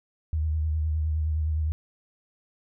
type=tone with vibrato; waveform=sine; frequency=77.78 Hz; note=D#2; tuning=in tune; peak=-23 dBFS; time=0.33-1.72 s; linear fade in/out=0 ms; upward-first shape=triangle; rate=9.7 Hz; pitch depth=49 cents each way; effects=none